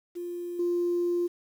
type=tone with level steps; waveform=sine; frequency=349.2 Hz; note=F4; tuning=in tune; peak=-32 / -23 dBFS; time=0.15-1.28 s; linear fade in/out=20 ms; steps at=0.59 s; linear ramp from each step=5 ms; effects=tanh soft clip ceiling -20 dBFS + 9-bit